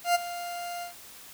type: tone with ADSR envelope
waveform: 40% pulse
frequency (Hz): 699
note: F5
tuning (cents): +1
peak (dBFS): -18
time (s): 0.04-0.94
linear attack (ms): 110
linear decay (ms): 19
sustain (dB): -15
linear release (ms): 120
effects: white hiss -48 dBFS RMS until 1.33 s